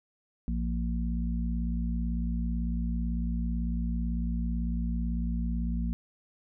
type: harmonic tone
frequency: 58 Hz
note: A#1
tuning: 8 cents flat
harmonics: 1 / 3 / 4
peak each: -29 / -34 / -35 dBFS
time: 0.48-5.93 s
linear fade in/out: 0 ms
effects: none